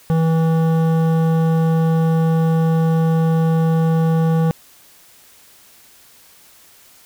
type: tone with hard clipping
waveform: sine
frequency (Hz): 162.5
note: E3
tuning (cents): -24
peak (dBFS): -15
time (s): 0.1-4.51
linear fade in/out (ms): 0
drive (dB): 13
effects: white hiss -48 dBFS RMS until 7.05 s